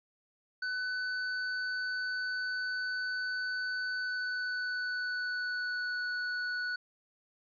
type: tone with pitch glide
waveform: square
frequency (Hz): 1500 to 1476.8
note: F#6 to F#6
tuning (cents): +23 to -4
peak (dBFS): -33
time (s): 0.62-6.76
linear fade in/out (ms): 5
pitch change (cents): -27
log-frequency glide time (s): 3.99-6.04
effects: resampled to 11025 Hz